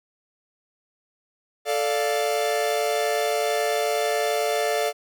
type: chord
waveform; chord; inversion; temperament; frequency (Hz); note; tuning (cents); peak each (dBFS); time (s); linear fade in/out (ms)
45% pulse; D minor; second; equal; 440 / 587.3 / 698.5; A4 / D5 / F5; 0 / 0 / 0; -26; 1.65-4.93; 50
effects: none